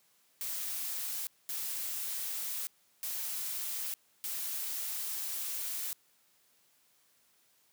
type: noise bursts at uneven times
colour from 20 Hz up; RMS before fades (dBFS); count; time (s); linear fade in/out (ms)
blue; -37; 4; 0.41-1.27 / 1.49-2.67 / 3.03-3.94 / 4.24-5.93; 0
effects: white hiss -69 dBFS RMS until 7.72 s + high-pass 100 Hz 12 dB/octave